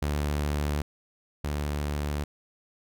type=tone pair in turn; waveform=sawtooth; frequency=73.42 / 73.42 Hz; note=D2 / D2; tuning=0 / 0 cents; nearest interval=unison; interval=0 cents; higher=neither; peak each=-22 / -24 dBFS; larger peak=first; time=0.02-0.82 / 1.44-2.24 s; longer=neither; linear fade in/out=5 ms; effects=none